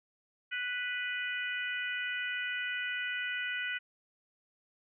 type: harmonic tone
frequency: 493.9 Hz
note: B4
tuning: in tune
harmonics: 3 / 4 / 5 / 6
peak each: -36 / -38 / -40 / -42 dBFS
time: 0.51-3.79 s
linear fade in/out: 20 ms
effects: none